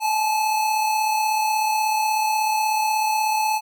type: tone pair together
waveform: square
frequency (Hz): 830.6 / 867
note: G#5 / A5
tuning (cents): 0 / -26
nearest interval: minor second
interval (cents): 74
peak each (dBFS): -30 / -20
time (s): 0-3.61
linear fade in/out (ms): 50
effects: none